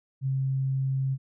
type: tone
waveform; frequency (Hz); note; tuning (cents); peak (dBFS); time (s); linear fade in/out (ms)
sine; 133.9; C3; +40; -24; 0.21-1.18; 50
effects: none